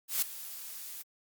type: noise with ADSR envelope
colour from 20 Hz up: blue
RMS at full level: -27 dBFS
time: 0.08-1.03 s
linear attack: 140 ms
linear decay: 8 ms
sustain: -16 dB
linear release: 17 ms
effects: Opus 48 kbps